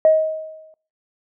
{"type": "tone with exponential decay", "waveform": "sine", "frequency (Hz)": 630, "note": "D#5", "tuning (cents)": 21, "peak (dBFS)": -7, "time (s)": [0.05, 0.74], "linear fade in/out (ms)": 1, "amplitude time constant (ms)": 150, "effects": ["noise-tail reverb RT60 0.5 s tail -24 dB re dry", "tanh soft clip ceiling -3 dBFS"]}